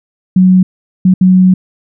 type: tone bursts at uneven times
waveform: sine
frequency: 185 Hz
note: F#3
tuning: in tune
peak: -3 dBFS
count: 3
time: 0.36-0.63 / 1.05-1.14 / 1.21-1.54 s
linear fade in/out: 5 ms
effects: none